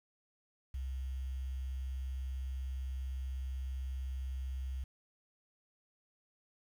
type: tone with quantisation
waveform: sine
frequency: 65.41 Hz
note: C2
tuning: in tune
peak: -36 dBFS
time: 0.74-4.84 s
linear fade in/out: 5 ms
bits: 10
effects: none